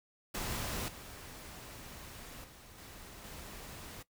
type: noise with level steps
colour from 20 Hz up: pink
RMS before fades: -38 / -49 / -55 / -51 / -48 dBFS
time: 0.34-4.03 s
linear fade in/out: 10 ms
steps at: 0.88 / 2.44 / 2.78 / 3.24 s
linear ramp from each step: 2 ms
effects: noise-tail reverb RT60 0.1 s tail -17 dB re dry